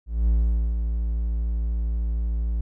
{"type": "tone with ADSR envelope", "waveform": "triangle", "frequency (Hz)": 56.5, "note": "A1", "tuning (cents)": 47, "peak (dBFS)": -14, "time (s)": [0.06, 2.61], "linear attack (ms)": 220, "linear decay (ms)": 460, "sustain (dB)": -6, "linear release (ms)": 3, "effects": []}